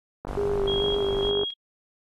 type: click train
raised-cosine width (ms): 1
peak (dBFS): -19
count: 59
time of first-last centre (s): 0.25-1.434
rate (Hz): 49
type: noise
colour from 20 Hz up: brown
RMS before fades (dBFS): -35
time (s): 0.27-1.31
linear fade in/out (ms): 10
type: tone with vibrato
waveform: sine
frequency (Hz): 401.5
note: G4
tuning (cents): +41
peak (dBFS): -23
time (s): 0.37-1.44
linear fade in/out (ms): 5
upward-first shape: square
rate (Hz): 2.3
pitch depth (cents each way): 20
type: tone with tremolo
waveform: sine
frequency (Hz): 3285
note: G#7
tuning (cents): -20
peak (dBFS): -27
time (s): 0.67-1.54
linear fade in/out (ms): 10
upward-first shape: square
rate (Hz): 1.8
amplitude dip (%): 55
effects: AAC 32 kbps

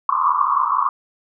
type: band-pass noise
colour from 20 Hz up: pink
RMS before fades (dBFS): -18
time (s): 0.09-0.89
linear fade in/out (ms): 2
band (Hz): 1000 to 1200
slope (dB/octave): 96
effects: none

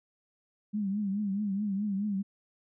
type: tone with vibrato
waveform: sine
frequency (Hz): 202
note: G#3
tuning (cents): -48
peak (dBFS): -28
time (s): 0.73-2.23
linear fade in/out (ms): 20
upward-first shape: triangle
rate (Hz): 4.7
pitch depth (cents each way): 110
effects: none

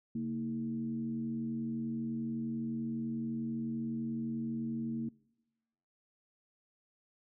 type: tone with frequency modulation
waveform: sine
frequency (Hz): 229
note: A#3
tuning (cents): -31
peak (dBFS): -33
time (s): 0.15-5.09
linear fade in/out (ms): 5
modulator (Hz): 88.4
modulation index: 0.62
effects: noise-tail reverb RT60 1.0 s tail -24 dB re dry

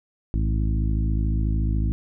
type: harmonic tone with a mistuned harmonic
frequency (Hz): 54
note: A1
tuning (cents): -32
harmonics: 1 / 2 / 3 / 4 / 5 / 6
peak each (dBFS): -21 / -27 / -31 / -33 / -35 / -37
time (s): 0.34-1.92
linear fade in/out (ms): 0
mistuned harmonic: 1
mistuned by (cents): +110
effects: none

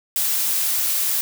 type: noise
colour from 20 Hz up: blue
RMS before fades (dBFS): -21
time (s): 0.16-1.21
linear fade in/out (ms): 0
effects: none

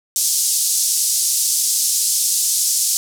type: band-pass noise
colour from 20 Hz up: pink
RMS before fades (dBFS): -18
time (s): 0.16-2.97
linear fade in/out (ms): 0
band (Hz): 5400 to 12000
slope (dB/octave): 24
effects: none

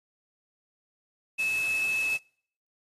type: tone in noise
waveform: sine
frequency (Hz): 2600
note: E7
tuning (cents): -24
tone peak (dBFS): -25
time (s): 1.38-2.18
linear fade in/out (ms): 20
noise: white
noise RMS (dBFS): -40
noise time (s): 1.38-2.18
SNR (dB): +12
effects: noise-tail reverb RT60 0.6 s tail -26 dB re dry + AAC 32 kbps

